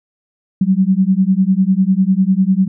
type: beating tone pair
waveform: sine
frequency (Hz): 185 / 195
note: F#3 / G3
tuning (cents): 0 / -9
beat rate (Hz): 10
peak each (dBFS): -13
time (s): 0.61-2.68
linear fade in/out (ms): 5
effects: none